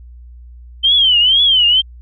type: tone with vibrato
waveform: sine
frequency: 3100 Hz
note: G7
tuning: 20 cents flat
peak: -8 dBFS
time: 0.83-1.82 s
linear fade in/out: 20 ms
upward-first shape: triangle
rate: 2.1 Hz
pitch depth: 180 cents each way
effects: added 60 Hz sine -34 dBFS peak until 2.01 s

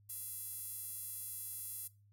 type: tone with high-pass filter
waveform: sawtooth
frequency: 679 Hz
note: F5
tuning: 49 cents flat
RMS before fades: -45 dBFS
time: 0.09-1.88 s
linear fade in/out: 10 ms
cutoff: 11000 Hz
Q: 2.2
effects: noise-tail reverb RT60 0.3 s tail -19 dB re dry + added 102 Hz sine -63 dBFS peak until 2.12 s

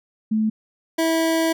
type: tone pair in turn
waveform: sine / 25% pulse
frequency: 217.6 / 326 Hz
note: A3 / E4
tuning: -19 / -19 cents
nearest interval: perfect fifth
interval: 700 cents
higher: second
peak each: -17 / -14 dBFS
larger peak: second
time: 0.31-0.5 / 0.98-1.53 s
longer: second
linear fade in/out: 10 ms
effects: none

